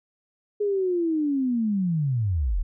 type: linear sweep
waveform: sine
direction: down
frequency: 419.3 to 32.7 Hz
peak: -21 dBFS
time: 0.6-2.63 s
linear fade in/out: 10 ms
effects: none